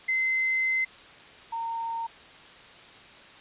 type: tone pair in turn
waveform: sine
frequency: 2062 / 916.9 Hz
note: C7 / A#5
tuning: -26 / -29 cents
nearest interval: octave + major second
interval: 1403 cents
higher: first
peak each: -23 / -29 dBFS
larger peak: first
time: 0.08-0.85 / 1.52-2.07 s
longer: first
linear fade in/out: 10 ms
effects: white hiss -49 dBFS RMS until 3.4 s + resampled to 8000 Hz